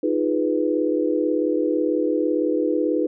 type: chord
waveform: sine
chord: F half-diminished seventh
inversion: third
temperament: equal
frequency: 311.1 / 349.2 / 415.3 / 493.9 Hz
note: Eb4 / F4 / Ab4 / Cb5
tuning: 0 / 0 / 0 / 0 cents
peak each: -22 / -25 / -26 / -24 dBFS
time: 0.03-3.07 s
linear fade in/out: 5 ms
effects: none